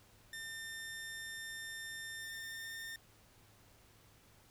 sawtooth tone with pitch glide, 1800 to 1812.5 Hz, A6 to A#6, +39 to -49 cents, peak -40 dBFS, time 0.33-2.96 s, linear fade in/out 2 ms, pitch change +12 cents, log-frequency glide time 2.19-2.81 s, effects added 105 Hz sine -69 dBFS peak until 4.5 s + pink hiss -65 dBFS RMS until 4.5 s

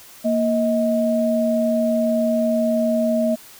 sine tone pair together, 233.1 / 632.8 Hz, A#3 / D#5, 0 / +29 cents, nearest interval octave + perfect fourth, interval 1729 cents, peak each -19 dBFS, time 0.24-3.36 s, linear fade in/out 20 ms, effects white hiss -44 dBFS RMS until 3.59 s

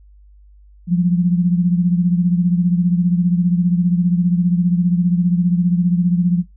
sine beating tone pair, 174.61 / 189.61 Hz, F3 / F#3, 0 / +43 cents, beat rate 15 Hz, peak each -13 / -20 dBFS, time 0.87-6.44 s, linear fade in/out 50 ms, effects noise-tail reverb RT60 0.2 s tail -23 dB re dry + added 50 Hz sine -43 dBFS peak until 6.56 s

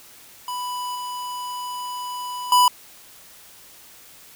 square tone with level steps, 990 Hz, B5, 4 cents sharp, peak -27 / -29 / -13 dBFS, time 0.48-2.68 s, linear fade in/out 2 ms, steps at 0.95 / 2.52 s, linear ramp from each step 2 ms, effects white hiss -47 dBFS RMS until 4.35 s

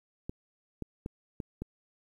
clicks, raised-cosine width 3 ms, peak -23 dBFS, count 5, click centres 0.295 / 0.823 / 1.061 / 1.402 / 1.62 s, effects 10-bit

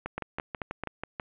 two click trains, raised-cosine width 0.5 ms, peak -18 / -17 dBFS, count 8 / 4, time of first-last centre 0.06-1.198 / 0.18-0.836 s, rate 6.15 / 4.57 Hz, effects resampled to 8000 Hz + 9-bit

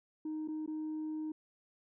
sine tone with dropouts, 310.5 Hz, D#4, 3 cents flat, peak -34 dBFS, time 0.25-1.32 s, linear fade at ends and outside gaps 5 ms, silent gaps 0.477-0.484 / 0.662-0.676 s, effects tanh soft clip ceiling -34 dBFS

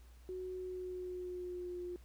sine tone with pitch glide, 369.2 to 355 Hz, F#4 to F4, -4 to +28 cents, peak -40 dBFS, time 0.29-1.96 s, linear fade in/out 0 ms, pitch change -68 cents, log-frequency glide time 0.57-1.8 s, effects added 60 Hz sine -55 dBFS peak until 2.04 s + pink hiss -68 dBFS RMS until 2.04 s

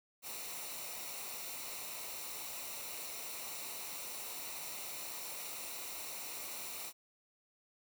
white noise with comb filter, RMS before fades -44 dBFS, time 0.22-6.93 s, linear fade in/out 50 ms, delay 0.61 ms, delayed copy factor -0.6, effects none

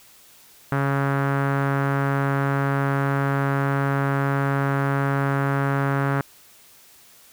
sawtooth tone with low-pass filter, 138.59 Hz, C#3, in tune, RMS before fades -22 dBFS, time 0.72-6.21 s, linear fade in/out 2 ms, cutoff 1500 Hz, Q 2.7, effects white hiss -51 dBFS RMS until 7.32 s

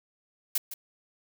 blue noise with echo, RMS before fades -26 dBFS, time 0.55-0.58 s, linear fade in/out 5 ms, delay 160 ms, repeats 1, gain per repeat -12 dB, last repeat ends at 0.74 s, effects none

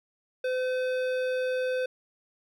sine tone with hard clipping, 510 Hz, C5, 44 cents flat, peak -28 dBFS, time 0.44-1.86 s, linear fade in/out 5 ms, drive 13 dB, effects none

